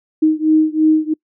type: beating tone pair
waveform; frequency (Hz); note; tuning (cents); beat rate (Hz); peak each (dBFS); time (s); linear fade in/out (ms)
sine; 311.1 / 314.1; D#4 / D#4; 0 / +16; 3; -13 / -14; 0.22-1.14; 10
effects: noise-tail reverb RT60 0.1 s tail -26 dB re dry